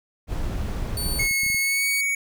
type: noise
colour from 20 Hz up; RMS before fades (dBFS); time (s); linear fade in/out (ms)
brown; -27; 0.27-1.29; 50
type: clicks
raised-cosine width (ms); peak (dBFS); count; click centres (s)
5; -26; 11; 0.68 / 0.71 / 0.982 / 1.068 / 1.119 / 1.223 / 1.311 / 1.434 / 1.464 / 1.501 / 1.546
type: tone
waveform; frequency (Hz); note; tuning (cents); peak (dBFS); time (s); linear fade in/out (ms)
15% pulse; 4500; C#8; +25; -21; 0.97-2.01; 2
type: tone with pitch glide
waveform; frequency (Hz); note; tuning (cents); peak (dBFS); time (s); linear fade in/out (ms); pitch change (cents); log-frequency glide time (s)
square; 2179 to 2242; C#7 to C#7; -30 to +19; -22; 1.19-2.15; 5; +49; 1.6-1.88
effects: none